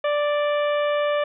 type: harmonic tone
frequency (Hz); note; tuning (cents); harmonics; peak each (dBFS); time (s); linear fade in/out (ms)
587.3; D5; 0; 1 / 2 / 3 / 4 / 5 / 6; -20 / -28 / -32 / -35 / -37 / -41; 0.04-1.24; 5
effects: none